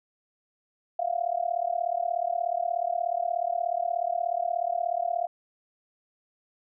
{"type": "tone with amplitude modulation", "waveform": "sine", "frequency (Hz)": 694, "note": "F5", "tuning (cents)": -11, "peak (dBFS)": -21, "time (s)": [0.99, 5.27], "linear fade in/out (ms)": 5, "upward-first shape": "sine", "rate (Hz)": 36.7, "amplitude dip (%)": 95, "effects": []}